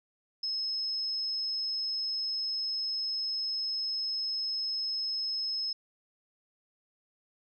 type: tone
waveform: sine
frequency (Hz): 5180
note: E8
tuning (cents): -31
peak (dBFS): -30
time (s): 0.43-5.73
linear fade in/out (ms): 5
effects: none